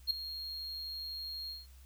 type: tone with ADSR envelope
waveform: triangle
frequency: 4252 Hz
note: C8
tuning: 27 cents sharp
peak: -24 dBFS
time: 0.07-1.67 s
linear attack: 36 ms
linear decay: 4 ms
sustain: -14 dB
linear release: 180 ms
effects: added 65 Hz sine -53 dBFS peak until 1.85 s + white hiss -65 dBFS RMS until 1.85 s